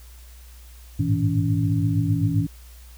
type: tone cluster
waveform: sine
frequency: 99.5 / 106.7 / 114.6 / 161.3 / 282.9 Hz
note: G2 / G#2 / A#2 / E3 / C#4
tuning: +26 / +47 / -29 / -37 / +35 cents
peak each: -27 / -24 / -25 / -24 / -26 dBFS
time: 0.99-2.47 s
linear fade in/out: 10 ms
effects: added 60 Hz sine -42 dBFS peak until 2.97 s + white hiss -52 dBFS RMS until 2.97 s